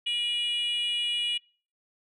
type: tone with frequency modulation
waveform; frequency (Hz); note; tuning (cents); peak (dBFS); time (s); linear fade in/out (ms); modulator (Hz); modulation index
sine; 2899; F#7; -36; -24; 0.06-1.38; 10; 495; 0.62
effects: noise-tail reverb RT60 0.4 s tail -26 dB re dry + tanh soft clip ceiling -24 dBFS